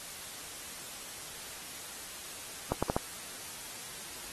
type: clicks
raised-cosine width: 1 ms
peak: -15 dBFS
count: 4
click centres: 2.72 / 2.826 / 2.899 / 2.965 s
effects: white hiss -44 dBFS RMS until 4.32 s + AAC 32 kbps